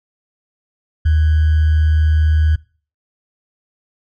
sine tone with sample-and-hold, 77.78 Hz, D#2, in tune, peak -10 dBFS, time 1.05-2.56 s, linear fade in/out 10 ms, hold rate 1575 Hz, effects noise-tail reverb RT60 0.4 s tail -22 dB re dry + low-pass 3000 Hz 12 dB/octave

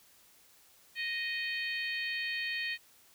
harmonic tone, 622.3 Hz, D#5, in tune, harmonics 3 / 4 / 5 / 6 / 7, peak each -36 / -37 / -42 / -47 / -43 dBFS, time 0.95-2.78 s, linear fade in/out 50 ms, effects white hiss -62 dBFS RMS until 3.14 s

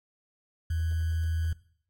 sine tone with sample-and-hold, 81.5 Hz, E2, 19 cents flat, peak -26 dBFS, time 0.7-1.53 s, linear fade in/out 5 ms, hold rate 1575 Hz, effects noise-tail reverb RT60 0.6 s tail -19 dB re dry + AAC 64 kbps

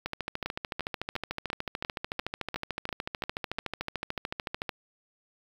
two click trains, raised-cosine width 0.3 ms, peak -16 / -16 dBFS, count 10 / 64, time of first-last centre 0.46-3.585 / 0.06-4.692 s, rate 2.88 / 13.6 Hz, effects 7-bit

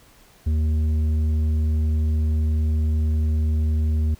sine tone with tanh clipping, 77.7 Hz, D#2, 2 cents flat, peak -19 dBFS, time 0.46-4.15 s, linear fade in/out 10 ms, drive 7 dB, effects pink hiss -53 dBFS RMS until 4.19 s

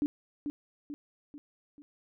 sine tone with echo, 291.2 Hz, D4, 15 cents flat, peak -25 dBFS, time 0.02-0.06 s, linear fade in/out 0 ms, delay 440 ms, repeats 4, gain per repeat -6 dB, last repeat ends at 1.82 s, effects none

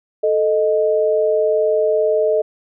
sine tone pair together, 438.7 / 620.4 Hz, A4 / D#5, -5 / -5 cents, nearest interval tritone, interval 600 cents, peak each -16 dBFS, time 0.23-2.42 s, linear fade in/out 10 ms, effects none

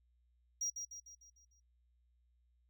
triangle tone with echo, 5710 Hz, F8, 37 cents sharp, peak -34 dBFS, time 0.61-0.7 s, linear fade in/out 5 ms, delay 150 ms, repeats 6, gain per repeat -6 dB, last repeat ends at 1.6 s, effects noise-tail reverb RT60 0.1 s tail -23 dB re dry + added 60 Hz sine -70 dBFS peak until 2.69 s

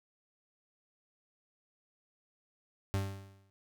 40% pulse tone with exponential decay, 97.8 Hz, G2, 4 cents flat, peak -27 dBFS, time 2.94-3.5 s, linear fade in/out 0 ms, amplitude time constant 120 ms, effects none

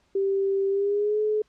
sine tone with pitch glide, 391.3 to 426.7 Hz, G4 to G#4, -3 to +47 cents, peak -21 dBFS, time 0.15-1.42 s, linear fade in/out 5 ms, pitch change +150 cents, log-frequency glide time 0.69-1.2 s, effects pink hiss -66 dBFS RMS until 1.48 s + low-pass 6000 Hz 12 dB/octave

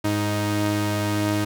sawtooth tone pair together, 103.6 / 312.4 Hz, G#2 / D#4, -4 / +7 cents, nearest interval octave + perfect fifth, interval 1911 cents, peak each -20 dBFS, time 0.04-1.45 s, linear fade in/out 10 ms, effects none

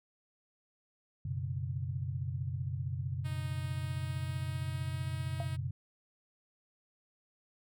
sine chord, F# suspended fourth, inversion none, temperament just, 92.5 / 123.33 / 138.75 Hz, F#2 / B2 / C#3, 0 / -2 / +2 cents, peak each -38 dBFS, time 1.25-5.71 s, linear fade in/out 5 ms
5% pulse tone with pitch glide, 311.1 to 317.6 Hz, D#4 to D#4, 0 to +36 cents, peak -36 dBFS, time 3.24-5.57 s, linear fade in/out 20 ms, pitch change +36 cents, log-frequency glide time 3.48-5.1 s
sine tone with exponential decay, 675 Hz, E5, 41 cents sharp, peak -34 dBFS, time 5.4-5.5 s, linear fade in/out 1 ms, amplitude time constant 21 ms
effects none

